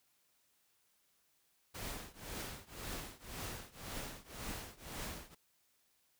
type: noise with tremolo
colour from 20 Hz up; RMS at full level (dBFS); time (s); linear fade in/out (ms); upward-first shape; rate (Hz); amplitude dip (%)
pink; -42; 1.74-5.35; 10; triangle; 1.9; 95
effects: white hiss -75 dBFS RMS until 6.19 s